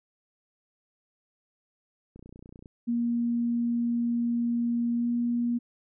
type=click train; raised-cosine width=3 ms; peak=-34 dBFS; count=16; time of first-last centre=2.16-2.658 s; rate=30.1 Hz
type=tone with pitch glide; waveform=sine; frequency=236.4 to 238.5 Hz; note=A#3 to A#3; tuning=+24 to +40 cents; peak=-24 dBFS; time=2.87-5.59 s; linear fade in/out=20 ms; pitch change=+16 cents; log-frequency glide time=4.96-5.08 s
effects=none